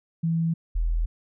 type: tone pair in turn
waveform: sine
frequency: 164.81 / 41.2 Hz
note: E3 / E1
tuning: 0 / 0 cents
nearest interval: 2 octaves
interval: 2400 cents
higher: first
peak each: -21 dBFS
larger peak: neither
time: 0.23-0.54 / 0.75-1.06 s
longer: neither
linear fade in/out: 10 ms
effects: none